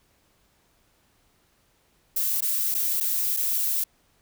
violet noise with dropouts, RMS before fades -25 dBFS, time 2.16-3.84 s, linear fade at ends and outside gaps 5 ms, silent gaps 2.407-2.422 / 2.743-2.748 / 3.002-3.007 / 3.366-3.37 s, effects pink hiss -65 dBFS RMS until 4.21 s

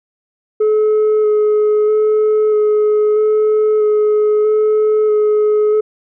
sine tone with vibrato, 426.2 Hz, G#4, 45 cents sharp, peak -7 dBFS, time 0.6-5.81 s, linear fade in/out 10 ms, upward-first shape square, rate 0.78 Hz, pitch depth 11 cents each way, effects tanh soft clip ceiling -9 dBFS

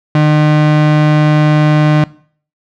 35% pulse tone, 151.7 Hz, D#3, 44 cents flat, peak -5 dBFS, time 0.15-2.04 s, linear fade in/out 2 ms, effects noise-tail reverb RT60 0.5 s tail -21 dB re dry + low-pass 3000 Hz 12 dB/octave

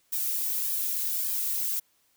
violet noise with flanger, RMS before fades -29 dBFS, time 0.12-1.8 s, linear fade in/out 10 ms, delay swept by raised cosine 1.4 to 2.6 ms, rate 1.7 Hz, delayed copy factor -0.95, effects white hiss -68 dBFS RMS until 2.16 s

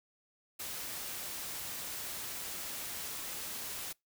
white noise, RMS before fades -41 dBFS, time 0.59-3.93 s, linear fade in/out 10 ms, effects noise-tail reverb RT60 0.2 s tail -26 dB re dry

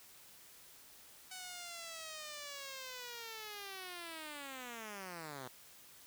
5% pulse linear sweep, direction down, 750 to 122.8 Hz, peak -34 dBFS, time 1.31-5.48 s, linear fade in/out 5 ms, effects white hiss -59 dBFS RMS until 6.06 s

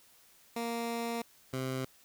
15% pulse tone pair in turn, 233.1 / 130.82 Hz, A#3 / C3, 0 / 0 cents, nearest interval minor seventh, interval 1000 cents, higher first, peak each -27 dBFS, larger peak neither, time 0.56-1.22 / 1.53-1.85 s, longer first, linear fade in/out 5 ms, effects white hiss -62 dBFS RMS until 2.04 s

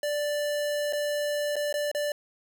square tone with dropouts, 587.3 Hz, D5, in tune, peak -27 dBFS, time 0.03-2.12 s, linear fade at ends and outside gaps 2 ms, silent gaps 0.926-0.932 / 1.557-1.564 / 1.727-1.74 / 1.915-1.948 s, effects none

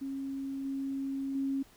sine tone with level steps, 272 Hz, C#4, 33 cents flat, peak -34 / -32 / -29 dBFS, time 0.01-1.63 s, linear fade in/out 10 ms, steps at 0.65 / 1.35 s, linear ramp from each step 2 ms, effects pink hiss -60 dBFS RMS until 1.76 s

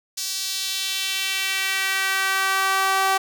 sawtooth tone with high-pass filter sweep, 385.1 Hz, G4, 31 cents flat, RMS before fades -23 dBFS, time 0.17-3.18 s, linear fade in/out 10 ms, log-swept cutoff 5200 to 860 Hz, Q 1.8, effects none

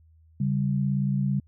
sine tone pair together, 138.59 / 196.49 Hz, C#3 / G3, 0 / +4 cents, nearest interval tritone, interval 604 cents, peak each -24 / -26 dBFS, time 0.4-1.4 s, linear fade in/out 5 ms, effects added 80 Hz sine -54 dBFS peak until 1.47 s

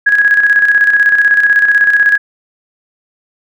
sine tone with tremolo, 1661.2 Hz, G#6, in tune, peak -4 dBFS, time 0.06-2.18 s, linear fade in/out 10 ms, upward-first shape square, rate 16 Hz, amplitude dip 50%, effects none

